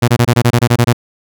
sawtooth tone bursts, 120 Hz, B2, 49 cents flat, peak -3 dBFS, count 11, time 0.02-0.931 s, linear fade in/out 10 ms, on 61 ms, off 24 ms, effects none

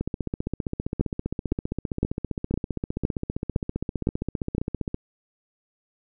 two click trains, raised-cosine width 3 ms, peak -14 / -9 dBFS, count 76 / 8, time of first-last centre 0.01-4.944 / 1.01-4.581 s, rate 15.2 / 1.96 Hz, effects none

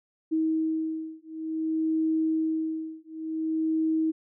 sine beating tone pair, 318.2 / 318.75 Hz, D#4 / D#4, +39 / +42 cents, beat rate 0.55 Hz, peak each -28 dBFS, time 0.31-4.12 s, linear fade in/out 20 ms, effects none

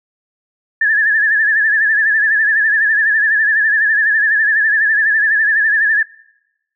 sine tone with vibrato, 1727 Hz, A6, 33 cents flat, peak -10 dBFS, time 0.81-6.03 s, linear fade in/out 5 ms, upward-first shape sine, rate 12 Hz, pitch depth 76 cents each way, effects noise-tail reverb RT60 0.9 s tail -22 dB re dry

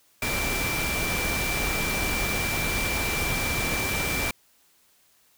sine tone in noise, 2349 Hz, D7, in tune, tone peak -29 dBFS, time 0.22-4.31 s, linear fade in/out 2 ms, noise pink, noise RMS -28 dBFS, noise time 0.22-4.31 s, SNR -4 dB, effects white hiss -62 dBFS RMS until 5.37 s

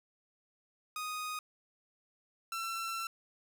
sawtooth tone pair in turn, 1244.5 / 1345.9 Hz, D#6 / E6, 0 / +36 cents, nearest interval minor second, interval 136 cents, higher second, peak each -33 / -32 dBFS, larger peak second, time 0.96-1.39 / 2.52-3.07 s, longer second, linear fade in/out 2 ms, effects none

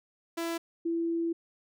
sawtooth / sine tone pair in turn, 334.2 / 334.2 Hz, E4 / E4, +24 / +24 cents, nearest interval unison, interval 0 cents, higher neither, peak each -27 dBFS, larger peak neither, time 0.37-0.58 / 0.85-1.33 s, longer second, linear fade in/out 10 ms, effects none

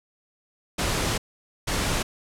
pink noise bursts at uneven times, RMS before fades -25 dBFS, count 2, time 0.78-1.18 / 1.67-2.03 s, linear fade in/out 10 ms, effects low-pass 10000 Hz 12 dB/octave

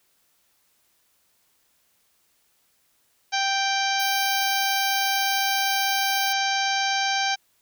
harmonic tone, 784 Hz, G5, in tune, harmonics 1 / 2 / 3 / 4 / 5 / 6 / 7 / 8, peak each -25 / -28 / -30 / -31 / -32 / -33 / -33 / -34 dBFS, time 3.32-7.36 s, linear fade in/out 20 ms
white high-pass noise, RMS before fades -33 dBFS, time 3.99-6.33 s, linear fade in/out 10 ms, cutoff 10000 Hz, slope 48 dB/octave
effects white hiss -66 dBFS RMS until 7.61 s

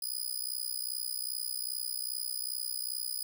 10% pulse tone with amplitude modulation, 4978 Hz, D#8, in tune, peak -23 dBFS, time 0.02-3.23 s, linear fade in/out 5 ms, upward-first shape sine, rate 62.5 Hz, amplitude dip 100%, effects none

